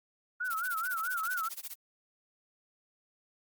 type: tone with vibrato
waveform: sine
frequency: 1394 Hz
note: F6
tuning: 4 cents flat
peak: -31 dBFS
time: 0.4-1.49 s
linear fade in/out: 10 ms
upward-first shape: sine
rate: 4.6 Hz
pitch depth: 140 cents each way
type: noise with tremolo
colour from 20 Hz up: blue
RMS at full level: -38 dBFS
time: 0.44-1.76 s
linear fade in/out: 50 ms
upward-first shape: sine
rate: 15 Hz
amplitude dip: 100%
effects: Opus 24 kbps